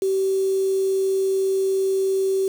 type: tone with quantisation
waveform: sine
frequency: 384.7 Hz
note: G4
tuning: 33 cents flat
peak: -18 dBFS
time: 0.02-2.48 s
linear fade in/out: 2 ms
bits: 6
effects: none